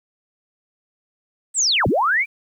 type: linear two-way sweep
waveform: sine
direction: down then up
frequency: 8370 to 68.9 to 2419 Hz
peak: -15 dBFS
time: 1.54-2.26 s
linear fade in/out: 50 ms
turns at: 1.87 s
effects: 9-bit